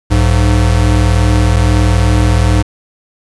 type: tone pair together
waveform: square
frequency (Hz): 60.8 / 102.13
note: B1 / G#2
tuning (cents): -26 / -29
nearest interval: major sixth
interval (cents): 897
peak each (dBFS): -11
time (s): 0.1-2.63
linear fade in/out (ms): 20
effects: resampled to 24000 Hz + 7-bit